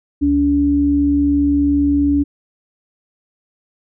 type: tone pair together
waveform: sine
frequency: 71.32 / 286.2 Hz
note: C#2 / D4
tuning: +50 / -45 cents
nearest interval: 2 octaves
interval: 2405 cents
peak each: -21 / -12 dBFS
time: 0.21-2.24 s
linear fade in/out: 20 ms
effects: none